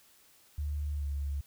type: tone with pitch glide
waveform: sine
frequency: 73.42 to 70.8 Hz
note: D2 to C#2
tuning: 0 to +37 cents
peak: -31 dBFS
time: 0.58-1.41 s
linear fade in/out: 5 ms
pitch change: -63 cents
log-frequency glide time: 0.94-1.08 s
effects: white hiss -62 dBFS RMS until 1.46 s